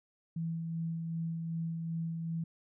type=tone with tremolo; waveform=sine; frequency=164.81 Hz; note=E3; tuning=in tune; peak=-32 dBFS; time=0.36-2.44 s; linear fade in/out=5 ms; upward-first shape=sine; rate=2.6 Hz; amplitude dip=30%; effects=none